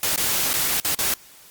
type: noise with dropouts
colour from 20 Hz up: white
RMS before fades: -22 dBFS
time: 0.03-1.14 s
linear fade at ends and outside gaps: 2 ms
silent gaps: 0.161-0.176 / 0.533-0.538 / 0.801-0.847 / 0.949-0.988 s
effects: white hiss -48 dBFS RMS until 1.5 s + Opus 48 kbps